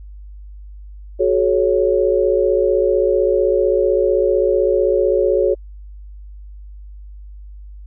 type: chord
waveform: sine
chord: F# suspended second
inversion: none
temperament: equal with one note detuned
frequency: 370 / 425.7 / 554.4 Hz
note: F#4 / G#4 / C#5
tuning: 0 / +43 / 0 cents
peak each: -17 dBFS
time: 1.19-5.55 s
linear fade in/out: 20 ms
effects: added 50 Hz sine -33 dBFS peak until 7.86 s